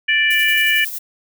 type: harmonic tone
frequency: 587.3 Hz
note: D5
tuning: in tune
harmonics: 3 / 4 / 5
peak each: -16 / -17 / -20 dBFS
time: 0.08-0.85 s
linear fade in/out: 10 ms
type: noise with tremolo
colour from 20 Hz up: violet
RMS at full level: -26 dBFS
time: 0.3-0.99 s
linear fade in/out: 10 ms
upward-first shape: square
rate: 11 Hz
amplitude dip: 35%
effects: none